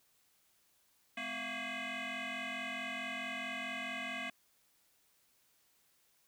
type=tone with frequency modulation; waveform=sine; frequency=207.7 Hz; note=G#3; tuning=in tune; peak=-35 dBFS; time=1.17-4.3 s; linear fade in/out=5 ms; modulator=460 Hz; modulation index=6; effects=tanh soft clip ceiling -37 dBFS + white hiss -72 dBFS RMS until 6.27 s